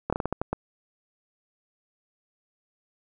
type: slowing click train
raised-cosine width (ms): 1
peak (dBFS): -12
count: 8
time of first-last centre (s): 0.1-0.53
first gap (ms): 26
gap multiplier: 1.28
effects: none